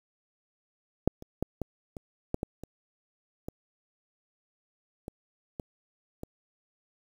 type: clicks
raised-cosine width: 2 ms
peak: -8 / -30 / -15 / -18 / -26 / -14 / -17 / -27 / -22 / -24 / -22 / -24 dBFS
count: 12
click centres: 1.076 / 1.224 / 1.426 / 1.617 / 1.968 / 2.344 / 2.431 / 2.636 / 3.485 / 5.081 / 5.598 / 6.234 s
effects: 8-bit